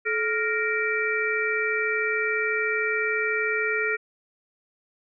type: harmonic tone with a mistuned harmonic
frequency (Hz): 466.2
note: A#4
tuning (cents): 0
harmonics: 1 / 3 / 4 / 5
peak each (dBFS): -28 / -28 / -28 / -28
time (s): 0.05-3.97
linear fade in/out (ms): 20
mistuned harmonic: 1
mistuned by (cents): -130
effects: none